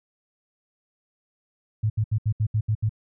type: tone bursts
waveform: sine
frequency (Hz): 108.1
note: A2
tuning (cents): -30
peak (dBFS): -19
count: 8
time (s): 1.83-2.894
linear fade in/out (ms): 10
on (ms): 70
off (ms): 72
effects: none

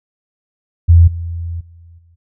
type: tone with level steps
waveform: sine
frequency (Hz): 84.6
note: E2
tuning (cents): +45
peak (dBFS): -3 / -20 / -38 / -46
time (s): 0.88-2.16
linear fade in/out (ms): 20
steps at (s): 1.07 / 1.6 / 1.98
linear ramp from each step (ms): 10
effects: none

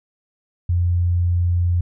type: tone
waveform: sine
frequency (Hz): 87.6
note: F2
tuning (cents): +6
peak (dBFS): -15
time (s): 0.69-1.81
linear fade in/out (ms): 5
effects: none

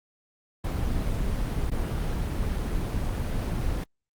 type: noise with dropouts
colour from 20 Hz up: brown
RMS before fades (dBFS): -27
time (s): 0.64-3.84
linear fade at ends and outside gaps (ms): 5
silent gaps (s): 1.702-1.715
effects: Opus 24 kbps

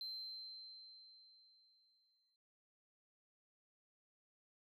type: tone with exponential decay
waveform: sine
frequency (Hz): 4108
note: C8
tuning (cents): -33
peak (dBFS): -40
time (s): 0.01-2.36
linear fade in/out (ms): 1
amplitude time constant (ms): 510
effects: tanh soft clip ceiling -41 dBFS + MP3 96 kbps

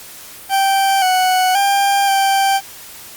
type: tone with pitch steps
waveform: 40% pulse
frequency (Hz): 781 / 741 / 796 / 783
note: G5 / F#5 / G5 / G5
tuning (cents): -7 / +2 / +26 / -2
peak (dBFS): -11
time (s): 0.49-2.61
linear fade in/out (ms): 50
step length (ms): 530
effects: white hiss -36 dBFS RMS until 3.16 s + Opus 48 kbps

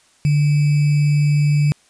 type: tone with sample-and-hold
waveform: sine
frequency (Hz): 146.83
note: D3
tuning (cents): 0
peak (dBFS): -12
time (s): 0.25-1.72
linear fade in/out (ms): 0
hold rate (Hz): 2450
effects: white hiss -55 dBFS RMS until 1.89 s + resampled to 22050 Hz

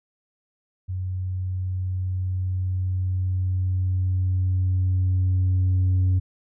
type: tone with level ramp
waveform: sine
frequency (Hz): 92.5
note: F#2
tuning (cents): 0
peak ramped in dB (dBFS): -25 to -14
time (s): 0.88-6.2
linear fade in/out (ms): 20
effects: tanh soft clip ceiling -16 dBFS

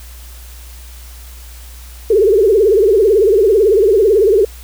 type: tone with vibrato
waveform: sine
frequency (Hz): 415.3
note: G#4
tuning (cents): 0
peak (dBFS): -7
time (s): 2.1-4.45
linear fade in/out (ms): 5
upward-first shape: triangle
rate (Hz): 18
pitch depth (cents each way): 220
effects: added 60 Hz sine -32 dBFS peak until 4.63 s + white hiss -40 dBFS RMS until 4.63 s

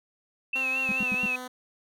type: tone with vibrato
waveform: sine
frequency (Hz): 2637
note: E7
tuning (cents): 0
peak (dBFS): -25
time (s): 0.53-1.36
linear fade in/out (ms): 5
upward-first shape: sine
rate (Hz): 4.6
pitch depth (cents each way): 66
type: tone with pitch glide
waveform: 10% pulse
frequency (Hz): 261.6 to 252.3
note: C4 to B3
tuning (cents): 0 to +37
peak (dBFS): -28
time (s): 0.55-1.48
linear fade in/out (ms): 10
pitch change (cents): -63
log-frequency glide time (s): 0.97-1.04
type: tone bursts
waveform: sine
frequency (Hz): 209.6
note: G#3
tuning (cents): +16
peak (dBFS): -28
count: 4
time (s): 0.89-1.259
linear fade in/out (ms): 0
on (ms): 27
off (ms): 87
effects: none

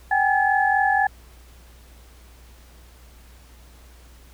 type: tone cluster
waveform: sine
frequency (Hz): 772 / 816 / 1716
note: G5 / G#5 / A6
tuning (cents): -27 / -31 / -44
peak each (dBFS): -21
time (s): 0.11-1.07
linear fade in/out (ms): 5
effects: added 60 Hz sine -46 dBFS peak until 4.33 s + pink hiss -53 dBFS RMS until 4.33 s

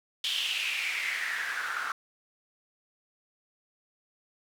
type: noise with band-pass filter sweep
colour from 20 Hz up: white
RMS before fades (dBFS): -32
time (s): 0.24-1.92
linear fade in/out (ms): 2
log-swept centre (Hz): 3300 to 1300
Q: 5.7
effects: none

